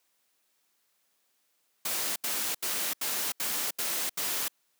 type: noise bursts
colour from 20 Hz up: white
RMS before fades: -31 dBFS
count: 7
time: 1.85-4.482 s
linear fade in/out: 5 ms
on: 310 ms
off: 77 ms
effects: white hiss -73 dBFS RMS until 4.79 s + high-pass 200 Hz 12 dB/octave